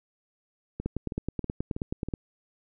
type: two click trains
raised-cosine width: 3 ms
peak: -20 / -16 dBFS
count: 5 / 13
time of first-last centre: 0.8-2.086 / 0.86-2.138 s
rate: 3.11 / 9.39 Hz
effects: none